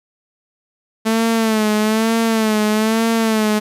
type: tone with vibrato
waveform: sawtooth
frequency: 220 Hz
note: A3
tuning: in tune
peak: -10 dBFS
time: 1.05-3.6 s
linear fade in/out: 20 ms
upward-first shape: sine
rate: 1.1 Hz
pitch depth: 62 cents each way
effects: resampled to 32000 Hz + 8-bit